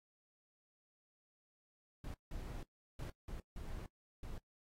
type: noise bursts at uneven times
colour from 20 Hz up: brown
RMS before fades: -45 dBFS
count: 6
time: 2.04-2.14 / 2.31-2.63 / 2.99-3.1 / 3.28-3.4 / 3.56-3.86 / 4.23-4.38 s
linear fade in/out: 2 ms
effects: noise-tail reverb RT60 0.1 s tail -23 dB re dry + AAC 48 kbps